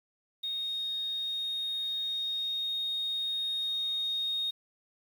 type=tone with level ramp; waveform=sine; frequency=3717 Hz; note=A#7; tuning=6 cents flat; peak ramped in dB=-31 to -28 dBFS; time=0.43-4.51 s; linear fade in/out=10 ms; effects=tanh soft clip ceiling -24 dBFS + 9-bit